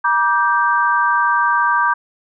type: chord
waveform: sine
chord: G minor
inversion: first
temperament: equal with one note detuned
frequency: 954.7 / 1174.7 / 1568 Hz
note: Bb5 / D6 / G6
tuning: +41 / 0 / 0 cents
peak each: -17 dBFS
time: 0.04-1.94 s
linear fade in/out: 10 ms
effects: none